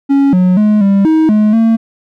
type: tone with pitch steps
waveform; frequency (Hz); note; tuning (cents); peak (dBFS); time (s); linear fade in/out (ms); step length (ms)
triangle; 277.4 / 182.4 / 211.4 / 197.7 / 316.6 / 212.5 / 226; C#4 / F#3 / G#3 / G3 / D#4 / G#3 / A3; +1 / -24 / +31 / +15 / +30 / +40 / +47; -4; 0.09-1.77; 20; 240
effects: none